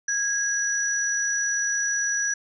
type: tone pair together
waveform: sine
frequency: 1647 / 5869 Hz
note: G#6 / F#8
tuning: -15 / -15 cents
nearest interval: octave + minor seventh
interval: 2200 cents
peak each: -25 dBFS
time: 0.08-2.34 s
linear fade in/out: 5 ms
effects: none